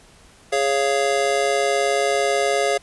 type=chord; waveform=square; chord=Db major; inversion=second; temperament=just; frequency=415.8 / 554.4 / 693 Hz; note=Ab4 / Db5 / F5; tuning=+2 / 0 / -14 cents; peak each=-23 dBFS; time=0.52-2.78 s; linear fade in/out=10 ms; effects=pink hiss -50 dBFS RMS until 2.82 s + resampled to 24000 Hz